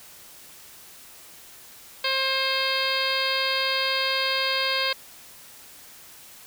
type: harmonic tone with a mistuned harmonic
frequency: 532 Hz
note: C5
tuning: 29 cents sharp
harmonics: 1 / 2 / 3 / 4 / 5 / 6 / 7 / 8 / 9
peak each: -31 / -31 / -31 / -31 / -31 / -31 / -31 / -31 / -31 dBFS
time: 2.04-4.93 s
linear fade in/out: 5 ms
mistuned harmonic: 5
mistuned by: -28 cents
effects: white hiss -47 dBFS RMS until 6.46 s